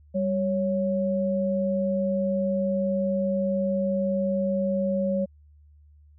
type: tone pair together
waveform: sine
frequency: 196 / 554.4 Hz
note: G3 / C#5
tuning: 0 / 0 cents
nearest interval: octave + tritone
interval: 1800 cents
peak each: -25 dBFS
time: 0.14-5.26 s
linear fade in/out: 20 ms
effects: added 74 Hz sine -51 dBFS peak until 6.18 s